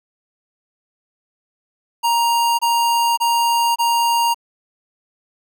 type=tone bursts; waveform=square; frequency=936 Hz; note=A#5; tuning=7 cents sharp; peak=-15 dBFS; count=4; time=2.03-4.345 s; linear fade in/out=20 ms; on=560 ms; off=25 ms; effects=none